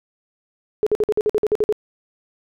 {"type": "tone bursts", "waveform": "sine", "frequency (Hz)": 424.4, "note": "G#4", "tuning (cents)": 38, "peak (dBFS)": -14, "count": 11, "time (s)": [0.83, 1.725], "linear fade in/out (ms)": 0, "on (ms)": 35, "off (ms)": 51, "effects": []}